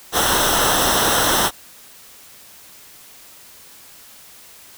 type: noise with comb filter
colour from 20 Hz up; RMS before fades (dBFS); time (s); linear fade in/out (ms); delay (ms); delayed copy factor
pink; -17; 0.12-1.51; 50; 0.43; -0.75
effects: white hiss -44 dBFS RMS until 4.77 s